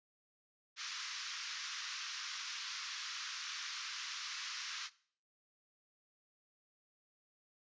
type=band-pass noise; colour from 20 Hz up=white; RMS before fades=-44 dBFS; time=0.76-4.9 s; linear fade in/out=50 ms; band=1100 to 6200 Hz; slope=48 dB/octave; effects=noise-tail reverb RT60 0.5 s tail -19 dB re dry + resampled to 16000 Hz